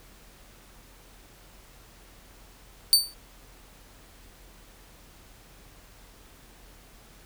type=tone with exponential decay; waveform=sawtooth; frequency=4567 Hz; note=D8; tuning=49 cents flat; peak=-9 dBFS; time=2.93-3.14 s; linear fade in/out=0 ms; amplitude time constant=45 ms; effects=added 43 Hz sine -54 dBFS peak until 7.25 s + pink hiss -54 dBFS RMS until 7.25 s